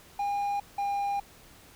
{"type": "tone pair in turn", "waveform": "triangle", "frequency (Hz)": [810, 804.4], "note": ["G#5", "G5"], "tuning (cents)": [-43, 44], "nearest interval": "unison", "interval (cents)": 13, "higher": "first", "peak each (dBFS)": -25, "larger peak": "neither", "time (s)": [[0.19, 0.6], [0.78, 1.2]], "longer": "second", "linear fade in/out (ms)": 5, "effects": ["pink hiss -54 dBFS RMS until 1.75 s"]}